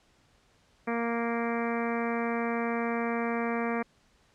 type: harmonic tone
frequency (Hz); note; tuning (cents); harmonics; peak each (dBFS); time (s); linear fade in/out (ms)
233.1; A#3; 0; 1 / 2 / 3 / 4 / 5 / 6 / 7 / 8 / 9 / 10; -31 / -33 / -36 / -40 / -38 / -43 / -42 / -42 / -43 / -42; 0.87-3.83; 10
effects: pink hiss -65 dBFS RMS until 4.34 s + low-pass 7000 Hz 12 dB/octave